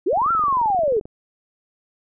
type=linear two-way sweep; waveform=sine; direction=up then down; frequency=301.4 to 1381 to 392.4 Hz; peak=-16 dBFS; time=0.06-1 s; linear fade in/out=10 ms; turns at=0.31 s
type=click train; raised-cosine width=2 ms; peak=-24 dBFS; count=22; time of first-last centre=0.13-1.055 s; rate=22.7 Hz
effects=none